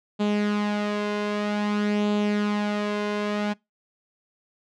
sawtooth tone with flanger, 207.7 Hz, G#3, in tune, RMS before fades -25 dBFS, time 0.19-3.54 s, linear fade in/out 20 ms, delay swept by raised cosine 0.27 to 1.97 ms, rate 0.52 Hz, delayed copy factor +0.5, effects noise-tail reverb RT60 0.2 s tail -24 dB re dry + low-pass 4000 Hz 12 dB/octave

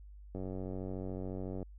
click train, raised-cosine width 2 ms, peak -28 dBFS, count 121, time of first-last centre 0.35-1.628 s, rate 93.9 Hz, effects added 50 Hz sine -49 dBFS peak until 1.78 s

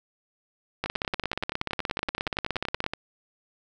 two click trains, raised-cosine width 0.3 ms, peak -11 / -14 dBFS, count 35 / 23, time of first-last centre 0.84-2.864 / 0.86-2.935 s, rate 16.8 / 10.6 Hz, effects none

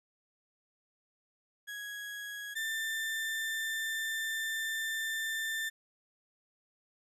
35% pulse tone pair in turn, 1661.2 / 1784.3 Hz, G#6 / A6, 0 / +24 cents, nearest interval minor second, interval 124 cents, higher second, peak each -38 / -31 dBFS, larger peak second, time 1.67-2.55 / 2.55-5.7 s, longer second, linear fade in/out 20 ms, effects resampled to 32000 Hz + 12-bit

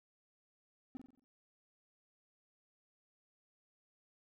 triangle tone with echo, 258.8 Hz, C4, 19 cents flat, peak -40 dBFS, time 0.95-0.97 s, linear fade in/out 0 ms, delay 45 ms, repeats 6, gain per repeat -6 dB, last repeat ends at 1.24 s, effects none

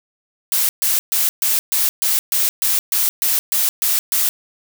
blue noise bursts, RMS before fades -17 dBFS, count 13, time 0.52-4.29 s, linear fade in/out 0 ms, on 170 ms, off 130 ms, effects none

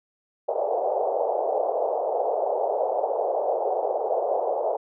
white band-pass noise, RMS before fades -25 dBFS, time 0.48-4.77 s, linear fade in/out 10 ms, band 440 to 770 Hz, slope 48 dB/octave, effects none

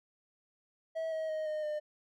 triangle tone with pitch steps, 647 / 635.9 / 625 / 614.2 / 603.7 Hz, E5 / D#5 / D#5 / D#5 / D5, -32 / +38 / +8 / -23 / +48 cents, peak -31 dBFS, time 0.95-1.8 s, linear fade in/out 20 ms, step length 170 ms, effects none

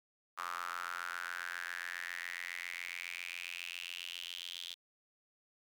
sawtooth tone with high-pass filter sweep, 87.31 Hz, F2, in tune, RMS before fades -43 dBFS, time 0.37-4.75 s, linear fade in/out 20 ms, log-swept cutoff 1200 to 3400 Hz, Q 6.2, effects none

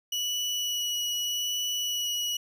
30% pulse tone with vibrato, 2937 Hz, F#7, 13 cents flat, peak -25 dBFS, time 0.12-2.37 s, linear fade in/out 5 ms, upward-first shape sine, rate 0.82 Hz, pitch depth 10 cents each way, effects none

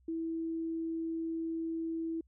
sine tone, 327.3 Hz, E4, 12 cents flat, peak -33 dBFS, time 0.08-2.21 s, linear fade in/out 5 ms, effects added 63 Hz sine -63 dBFS peak until 2.27 s

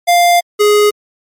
square tone pair in turn, 698.5 / 416.7 Hz, F5 / G#4, 0 / +6 cents, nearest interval major sixth, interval 894 cents, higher first, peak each -7 dBFS, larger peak neither, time 0.07-0.41 / 0.59-0.91 s, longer first, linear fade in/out 20 ms, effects MP3 64 kbps

